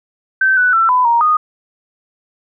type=tone with pitch steps; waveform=sine; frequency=1546 / 1488 / 1340 / 1002 / 937 / 1236 Hz; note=G6 / F#6 / E6 / B5 / A#5 / D#6; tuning=-24 / +9 / +28 / +25 / +9 / -12 cents; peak=-9 dBFS; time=0.41-1.37 s; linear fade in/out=5 ms; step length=160 ms; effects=none